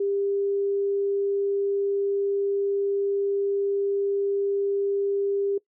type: tone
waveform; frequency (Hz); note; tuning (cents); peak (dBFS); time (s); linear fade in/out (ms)
sine; 398.9; G4; +30; -22; 0-5.58; 5
effects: noise-tail reverb RT60 0.1 s tail -21 dB re dry